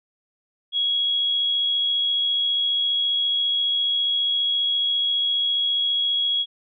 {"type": "tone with amplitude modulation", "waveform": "sine", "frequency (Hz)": 3322, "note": "G#7", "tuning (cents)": 0, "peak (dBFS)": -18, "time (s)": [0.72, 6.46], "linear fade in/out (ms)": 50, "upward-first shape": "sine", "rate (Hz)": 74.7, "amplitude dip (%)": 25, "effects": []}